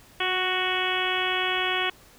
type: harmonic tone with a mistuned harmonic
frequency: 370 Hz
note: F#4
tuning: in tune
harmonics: 1 / 2 / 3 / 4 / 5 / 6 / 7 / 8 / 9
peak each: -32 / -32 / -32 / -32 / -32 / -32 / -32 / -32 / -32 dBFS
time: 0.2-1.9 s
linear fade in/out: 5 ms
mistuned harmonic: 1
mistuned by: -16 cents
effects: pink hiss -53 dBFS RMS until 2.18 s